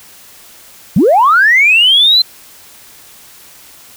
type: linear sweep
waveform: sine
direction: up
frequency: 139.6 to 4134 Hz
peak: -4 dBFS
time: 0.96-2.22 s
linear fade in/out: 5 ms
effects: tanh soft clip ceiling 0 dBFS + white hiss -39 dBFS RMS until 3.96 s